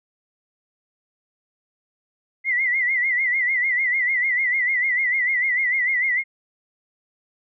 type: tone with vibrato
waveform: sine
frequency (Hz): 2037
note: C7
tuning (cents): -47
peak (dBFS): -18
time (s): 2.44-6.24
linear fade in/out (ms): 50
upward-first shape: sine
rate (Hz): 6.7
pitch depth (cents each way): 98
effects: none